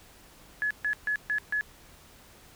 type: tone bursts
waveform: sine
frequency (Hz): 1700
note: G#6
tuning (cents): +40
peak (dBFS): -25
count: 5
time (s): 0.62-1.61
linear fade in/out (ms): 0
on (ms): 86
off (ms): 140
effects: pink hiss -54 dBFS RMS until 2.55 s